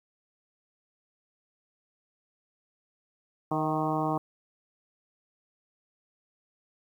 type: harmonic tone with a mistuned harmonic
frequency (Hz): 155.2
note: D#3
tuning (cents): -4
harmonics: 1 / 2 / 3 / 4 / 5 / 6 / 7 / 8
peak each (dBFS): -33 / -31 / -37 / -35 / -32 / -36 / -34 / -42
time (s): 3.51-4.18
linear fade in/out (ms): 5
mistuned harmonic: 4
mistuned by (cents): +36
effects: 10-bit